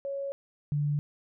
sine tone pair in turn, 554.4 / 146.42 Hz, C#5 / D3, 0 / -5 cents, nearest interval octave + major seventh, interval 2305 cents, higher first, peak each -31 / -25 dBFS, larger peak second, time 0.05-0.32 / 0.72-0.99 s, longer neither, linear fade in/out 0 ms, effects none

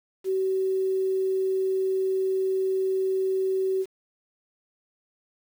sine tone with quantisation, 380 Hz, F#4, 46 cents sharp, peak -22 dBFS, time 0.24-3.86 s, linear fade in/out 50 ms, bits 8, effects none

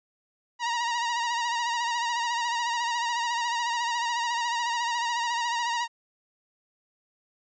sawtooth tone with vibrato, 945 Hz, A#5, 23 cents sharp, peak -22 dBFS, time 0.59-5.88 s, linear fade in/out 50 ms, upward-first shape sine, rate 14 Hz, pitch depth 48 cents each way, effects resampled to 16000 Hz

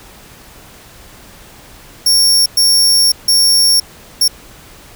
sawtooth tone bursts at uneven times, 5500 Hz, F8, 27 cents flat, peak -5 dBFS, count 4, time 2.06-2.46 / 2.57-3.12 / 3.28-3.8 / 4.21-4.28 s, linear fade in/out 5 ms, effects pink hiss -39 dBFS RMS until 4.95 s

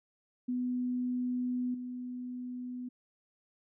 sine tone with level steps, 248.8 Hz, B3, 13 cents sharp, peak -30 / -37 dBFS, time 0.48-2.89 s, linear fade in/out 10 ms, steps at 1.74 s, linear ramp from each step 5 ms, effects none

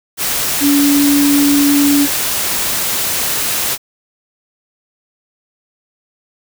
sine tone in noise, 285.5 Hz, D4, 49 cents flat, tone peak -9 dBFS, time 0.6-2.08 s, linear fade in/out 50 ms, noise white, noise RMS -17 dBFS, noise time 0.17-3.78 s, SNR +5 dB, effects none

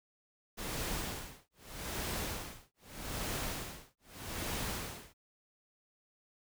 pink noise with tremolo, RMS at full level -37 dBFS, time 0.57-5.14 s, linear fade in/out 20 ms, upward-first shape sine, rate 0.81 Hz, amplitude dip 100%, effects none

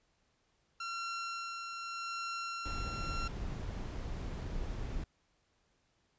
sawtooth tone with tremolo, 1366 Hz, F6, 39 cents flat, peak -33 dBFS, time 0.8-3.28 s, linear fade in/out 5 ms, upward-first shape sine, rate 0.84 Hz, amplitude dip 35%
brown noise, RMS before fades -39 dBFS, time 2.65-5.04 s, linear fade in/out 5 ms
effects pink hiss -75 dBFS RMS until 6.18 s + resampled to 16000 Hz

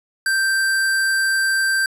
square tone, 1568 Hz, G6, in tune, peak -17 dBFS, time 0.26-1.86 s, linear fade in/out 2 ms, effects resampled to 32000 Hz

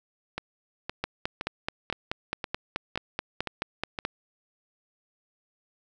two click trains, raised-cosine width 0.3 ms, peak -15 / -12 dBFS, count 8 / 15, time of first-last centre 0.38-3.988 / 1.04-4.051 s, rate 1.94 / 4.65 Hz, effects none

